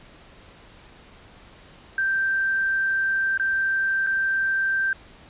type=tone with dropouts; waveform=sine; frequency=1568 Hz; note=G6; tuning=in tune; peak=-20 dBFS; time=1.98-4.93 s; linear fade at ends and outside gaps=2 ms; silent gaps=3.376-3.397 / 4.065-4.07 s; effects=pink hiss -49 dBFS RMS until 5.29 s + resampled to 8000 Hz